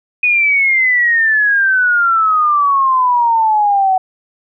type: exponential sweep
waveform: sine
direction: down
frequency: 2489 to 744 Hz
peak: -9 dBFS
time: 0.23-3.98 s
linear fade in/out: 5 ms
effects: none